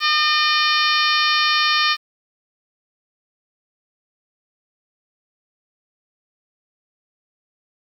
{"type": "harmonic tone with a mistuned harmonic", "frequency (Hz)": 607, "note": "D#5", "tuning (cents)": -43, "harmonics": [2, 3, 4, 5, 6, 7, 8, 9], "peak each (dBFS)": [-20, -22, -23, -24, -25, -25, -26, -27], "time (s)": [0, 1.97], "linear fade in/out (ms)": 50, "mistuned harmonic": 8, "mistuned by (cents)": -32, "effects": ["8-bit"]}